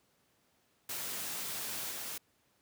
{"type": "noise with level steps", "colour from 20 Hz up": "white", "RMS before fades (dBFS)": [-39, -41], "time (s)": [0.89, 2.18], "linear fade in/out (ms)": 5, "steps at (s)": 1.91, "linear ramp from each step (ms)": 2, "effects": ["pink hiss -72 dBFS RMS until 2.61 s", "high-pass 100 Hz 12 dB/octave"]}